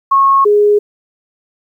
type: tone pair in turn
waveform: sine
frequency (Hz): 1093 / 414.6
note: C#6 / G#4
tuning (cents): -25 / -3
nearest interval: octave + perfect fourth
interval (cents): 1678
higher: first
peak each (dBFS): -6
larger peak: neither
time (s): 0.11-0.45 / 0.45-0.79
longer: neither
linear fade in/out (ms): 10
effects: 8-bit